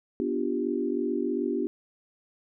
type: chord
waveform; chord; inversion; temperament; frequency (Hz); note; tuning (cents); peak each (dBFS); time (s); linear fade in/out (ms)
sine; G dominant seventh; first; equal; 246.9 / 293.7 / 349.2 / 392; B3 / D4 / F4 / G4; 0 / 0 / 0 / 0; -31; 0.2-1.67; 0
effects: none